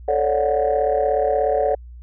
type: chord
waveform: sine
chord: D major seventh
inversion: second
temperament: just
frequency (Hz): 440.5 / 550.6 / 587.3 / 734.2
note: A4 / C#5 / D5 / F#5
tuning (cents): +2 / -12 / 0 / -14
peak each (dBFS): -21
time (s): 0.08-1.75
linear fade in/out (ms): 5
effects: tanh soft clip ceiling -9 dBFS + added 60 Hz sine -36 dBFS peak until 2.02 s